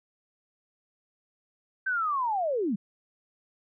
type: linear sweep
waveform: sine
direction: down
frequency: 1568 to 177.6 Hz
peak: -25 dBFS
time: 1.86-2.76 s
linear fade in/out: 10 ms
effects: none